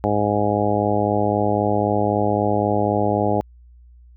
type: harmonic tone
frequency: 103.83 Hz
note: G#2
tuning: in tune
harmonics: 1 / 2 / 3 / 4 / 5 / 6 / 7 / 8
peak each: -25 / -25 / -25 / -25 / -25 / -25 / -25 / -25 dBFS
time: 0.04-3.41 s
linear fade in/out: 0 ms
effects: added 60 Hz sine -44 dBFS peak until 4.16 s